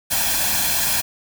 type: noise with comb filter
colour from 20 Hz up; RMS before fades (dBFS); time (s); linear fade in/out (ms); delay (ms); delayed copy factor
white; -20; 0.1-1.02; 20; 1.2; +0.65
effects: none